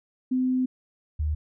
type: tone pair in turn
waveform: sine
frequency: 255.9 / 76.08 Hz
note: C4 / D#2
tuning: -38 / -38 cents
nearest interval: octave + major sixth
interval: 2100 cents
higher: first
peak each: -21 / -23 dBFS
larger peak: first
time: 0.31-0.66 / 1.19-1.35 s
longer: first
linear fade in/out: 10 ms
effects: none